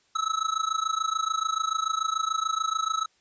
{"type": "tone with amplitude modulation", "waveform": "square", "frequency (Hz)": 1300, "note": "E6", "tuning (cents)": -24, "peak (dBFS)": -22, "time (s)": [0.15, 3.06], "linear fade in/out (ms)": 10, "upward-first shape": "sine", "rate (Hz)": 26.9, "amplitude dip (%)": 90, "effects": ["white hiss -66 dBFS RMS until 3.2 s", "resampled to 16000 Hz"]}